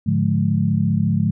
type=tone cluster; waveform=sine; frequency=106 / 146.2 / 176.8 / 211.7 Hz; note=G#2 / D3 / F3 / G#3; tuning=+36 / -7 / +22 / +33 cents; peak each=-21 dBFS; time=0.06-1.31 s; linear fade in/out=10 ms; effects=none